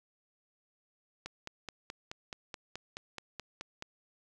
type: click train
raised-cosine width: 0.2 ms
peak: -23 dBFS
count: 13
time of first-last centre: 1.26-3.824 s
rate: 4.68 Hz
effects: none